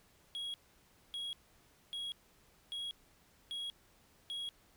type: tone bursts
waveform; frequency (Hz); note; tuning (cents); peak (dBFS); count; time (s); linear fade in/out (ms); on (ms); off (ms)
triangle; 3311; G#7; -6; -37; 6; 0.35-4.49; 0; 190; 600
effects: pink hiss -67 dBFS RMS until 4.76 s